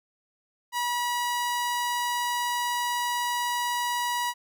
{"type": "tone", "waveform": "sawtooth", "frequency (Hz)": 968, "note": "B5", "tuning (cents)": -35, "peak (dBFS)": -22, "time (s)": [0.72, 4.34], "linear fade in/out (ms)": 50, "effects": []}